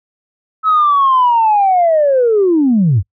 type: linear sweep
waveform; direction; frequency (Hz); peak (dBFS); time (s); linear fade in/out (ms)
sine; down; 1300 to 82.41; -7; 0.63-3.03; 50
effects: noise-tail reverb RT60 0.1 s tail -23 dB re dry + tanh soft clip ceiling -4 dBFS